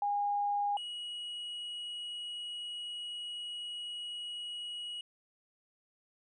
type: tone pair in turn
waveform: sine / triangle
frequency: 816 / 2908 Hz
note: G#5 / F#7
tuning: -31 / -31 cents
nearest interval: octave + minor seventh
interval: 2200 cents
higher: second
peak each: -29 / -37 dBFS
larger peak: first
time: 0.02-0.77 / 0.77-5.01 s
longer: second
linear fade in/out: 2 ms
effects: resampled to 24000 Hz